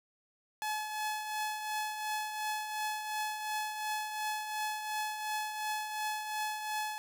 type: tone with tremolo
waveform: sawtooth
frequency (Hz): 855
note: A5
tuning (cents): -50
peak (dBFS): -28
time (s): 0.62-6.98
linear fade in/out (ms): 0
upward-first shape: triangle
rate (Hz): 2.8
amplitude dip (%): 55
effects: none